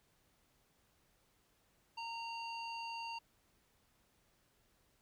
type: tone with low-pass filter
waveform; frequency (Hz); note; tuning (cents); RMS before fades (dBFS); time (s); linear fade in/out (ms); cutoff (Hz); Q
square; 923; A#5; -17; -44; 1.97-3.19; 10; 3900; 6.7
effects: pink hiss -74 dBFS RMS until 5.01 s